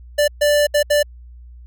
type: tone bursts at uneven times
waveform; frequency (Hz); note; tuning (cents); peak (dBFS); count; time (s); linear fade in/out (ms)
square; 587.3; D5; 0; -13; 4; 0.18-0.28 / 0.41-0.67 / 0.74-0.83 / 0.9-1.03; 10
effects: added 60 Hz sine -37 dBFS peak until 1.66 s